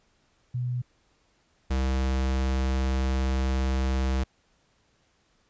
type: tone pair in turn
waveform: sine / square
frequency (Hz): 123.7 / 65.53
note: B2 / C2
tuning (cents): +3 / +3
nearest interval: major seventh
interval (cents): 1100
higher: first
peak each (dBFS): -26 / -24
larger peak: second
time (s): 0.54-0.82 / 1.7-4.24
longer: second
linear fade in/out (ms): 10
effects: pink hiss -67 dBFS RMS until 5.49 s + resampled to 16000 Hz